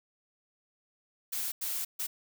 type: noise bursts at uneven times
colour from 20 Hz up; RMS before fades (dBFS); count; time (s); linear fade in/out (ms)
blue; -34; 3; 1.32-1.52 / 1.61-1.85 / 1.99-2.07; 10
effects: none